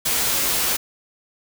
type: noise with comb filter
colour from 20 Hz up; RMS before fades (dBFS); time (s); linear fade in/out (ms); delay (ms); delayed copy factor
white; -21; 0.05-0.77; 10; 9.8; -0.55
effects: none